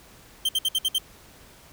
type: tone bursts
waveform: 45% pulse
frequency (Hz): 3136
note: G7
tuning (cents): 0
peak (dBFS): -20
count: 6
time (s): 0.45-0.984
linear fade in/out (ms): 5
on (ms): 39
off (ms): 60
effects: pink hiss -51 dBFS RMS until 1.72 s